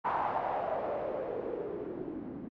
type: noise with low-pass filter sweep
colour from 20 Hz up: blue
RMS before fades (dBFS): -35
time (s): 0.04-2.49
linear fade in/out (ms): 20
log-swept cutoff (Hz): 970 to 260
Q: 4.5
effects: low-pass 2000 Hz 12 dB/octave + AAC 64 kbps